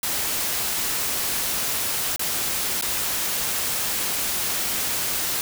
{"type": "noise with dropouts", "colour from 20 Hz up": "white", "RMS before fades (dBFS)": -25, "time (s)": [0.03, 5.41], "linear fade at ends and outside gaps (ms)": 1, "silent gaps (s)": [[2.161, 2.194], [2.812, 2.823]], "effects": []}